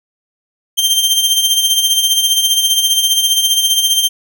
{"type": "tone with tremolo", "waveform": "sawtooth", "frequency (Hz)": 3156, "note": "G7", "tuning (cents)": 11, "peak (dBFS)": -5, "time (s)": [0.77, 4.09], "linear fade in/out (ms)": 20, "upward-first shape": "sine", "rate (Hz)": 15, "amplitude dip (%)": 55, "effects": []}